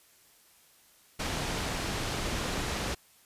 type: low-pass noise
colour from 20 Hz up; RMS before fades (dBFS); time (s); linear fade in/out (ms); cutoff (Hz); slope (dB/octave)
pink; -33; 1.19-2.95; 10; 7200; 12
effects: white hiss -61 dBFS RMS until 3.25 s + resampled to 32000 Hz